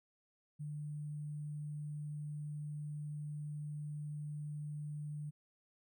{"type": "tone with sample-and-hold", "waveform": "sine", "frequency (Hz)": 149, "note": "D3", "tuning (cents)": 25, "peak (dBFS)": -40, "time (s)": [0.59, 5.31], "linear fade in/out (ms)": 20, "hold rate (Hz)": 8820, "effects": []}